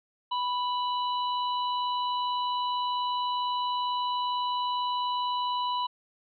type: harmonic tone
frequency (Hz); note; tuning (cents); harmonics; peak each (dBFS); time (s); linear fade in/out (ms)
987.8; B5; 0; 1 / 3 / 4; -27 / -37 / -39; 0.31-5.87; 10
effects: none